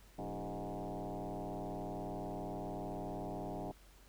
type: tone with frequency modulation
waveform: sine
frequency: 220 Hz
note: A3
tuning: in tune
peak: -39 dBFS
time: 0.18-3.72 s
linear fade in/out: 10 ms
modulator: 100 Hz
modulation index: 6
effects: added 47 Hz sine -60 dBFS peak until 4.08 s + pink hiss -64 dBFS RMS until 4.08 s